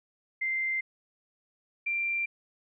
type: tone pair in turn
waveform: sine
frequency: 2087 / 2366 Hz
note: C7 / D7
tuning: -5 / +12 cents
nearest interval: major second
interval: 217 cents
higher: second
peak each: -27 dBFS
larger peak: neither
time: 0.41-0.81 / 1.86-2.26 s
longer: neither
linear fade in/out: 10 ms
effects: none